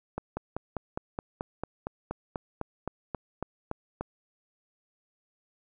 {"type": "slowing click train", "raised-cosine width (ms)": 1, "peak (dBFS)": -18, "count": 17, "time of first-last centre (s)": [0.18, 4.01], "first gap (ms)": 190, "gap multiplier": 1.03, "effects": []}